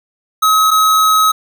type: tone pair in turn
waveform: square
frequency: 1277 / 1277 Hz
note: D#6 / D#6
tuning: +45 / +45 cents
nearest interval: unison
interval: 0 cents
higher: neither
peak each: -9 dBFS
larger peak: neither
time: 0.42-0.71 / 0.71-1.32 s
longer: second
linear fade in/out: 10 ms
effects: none